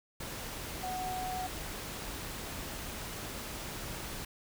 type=tone in noise; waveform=sine; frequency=740 Hz; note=F#5; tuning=in tune; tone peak=-35 dBFS; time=0.83-1.47 s; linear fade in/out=5 ms; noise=pink; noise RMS=-41 dBFS; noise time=0.2-4.25 s; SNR=+3 dB; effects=none